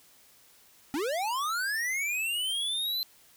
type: linear sweep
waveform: square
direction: up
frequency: 258.7 to 4109 Hz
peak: -29 dBFS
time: 0.94-3.03 s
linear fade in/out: 0 ms
effects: white hiss -59 dBFS RMS until 3.36 s